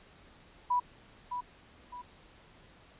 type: tone with echo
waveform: sine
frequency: 984 Hz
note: B5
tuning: 7 cents flat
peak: -25 dBFS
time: 0.7-0.8 s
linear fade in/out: 10 ms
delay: 610 ms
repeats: 2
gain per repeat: -8 dB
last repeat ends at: 2.02 s
effects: pink hiss -58 dBFS RMS until 2.99 s + resampled to 8000 Hz